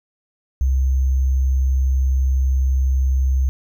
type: tone with sample-and-hold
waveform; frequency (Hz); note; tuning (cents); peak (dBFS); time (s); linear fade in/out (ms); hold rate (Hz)
sine; 66; C2; +16; -14; 0.61-3.49; 0; 6300
effects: none